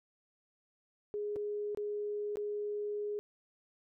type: tone with dropouts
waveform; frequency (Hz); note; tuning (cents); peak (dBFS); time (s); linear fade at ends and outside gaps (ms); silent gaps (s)
sine; 415.3; G#4; 0; -34; 1.14-3.19; 0; 1.359-1.364 / 1.748-1.773 / 2.357-2.37
effects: none